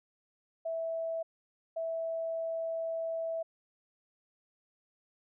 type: tone bursts at uneven times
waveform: sine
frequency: 656 Hz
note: E5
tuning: 9 cents flat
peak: -32 dBFS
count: 2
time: 0.65-1.23 / 1.76-3.43 s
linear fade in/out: 10 ms
effects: none